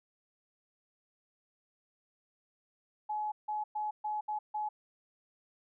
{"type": "tone bursts at uneven times", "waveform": "sine", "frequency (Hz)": 848, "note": "G#5", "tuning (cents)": 36, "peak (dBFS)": -32, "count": 6, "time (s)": [[3.09, 3.32], [3.48, 3.64], [3.75, 3.91], [4.04, 4.21], [4.28, 4.39], [4.54, 4.69]], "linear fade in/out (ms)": 10, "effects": []}